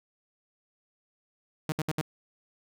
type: tone bursts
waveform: sawtooth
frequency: 155.56 Hz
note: D#3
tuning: in tune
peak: -23 dBFS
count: 4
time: 1.69-2.012 s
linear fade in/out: 2 ms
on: 31 ms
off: 66 ms
effects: none